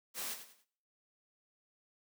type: noise with echo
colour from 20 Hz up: white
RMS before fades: -40 dBFS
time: 0.14-0.37 s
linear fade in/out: 50 ms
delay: 95 ms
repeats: 3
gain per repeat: -10 dB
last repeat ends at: 0.655 s
effects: noise-tail reverb RT60 0.6 s tail -21 dB re dry + high-pass 200 Hz 12 dB/octave